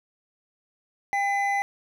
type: tone pair together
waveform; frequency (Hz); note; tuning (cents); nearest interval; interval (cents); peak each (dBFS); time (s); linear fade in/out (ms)
triangle; 800 / 2017; G5 / B6; +35 / +36; octave + major third; 1601; -22 / -25; 1.13-1.62; 0
effects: none